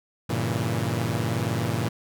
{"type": "chord", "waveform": "sawtooth", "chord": "G diminished seventh", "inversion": "none", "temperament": "equal", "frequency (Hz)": [98, 116.54, 138.59, 164.81], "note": ["G2", "Bb2", "Db3", "Fb3"], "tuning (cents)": [0, 0, 0, 0], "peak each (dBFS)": [-27, -23, -28, -27], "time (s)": [0.29, 1.89], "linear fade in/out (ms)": 10, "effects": []}